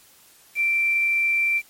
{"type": "tone with quantisation", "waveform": "sine", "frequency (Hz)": 2349, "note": "D7", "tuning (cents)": 0, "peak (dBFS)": -18, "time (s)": [0.55, 1.62], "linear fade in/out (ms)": 50, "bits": 7, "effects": ["white hiss -53 dBFS RMS until 1.69 s", "MP3 64 kbps"]}